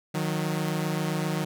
sawtooth tone pair together, 155.2 / 182.75 Hz, D#3 / F#3, -4 / -21 cents, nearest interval minor third, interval 283 cents, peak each -24 / -26 dBFS, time 0.14-1.45 s, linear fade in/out 10 ms, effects none

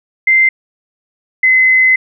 sine tone pair in turn, 2082 / 2042 Hz, C7 / C7, -9 / -43 cents, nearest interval unison, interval 34 cents, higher first, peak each -6 dBFS, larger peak neither, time 0.27-0.49 / 1.43-1.96 s, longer second, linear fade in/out 5 ms, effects none

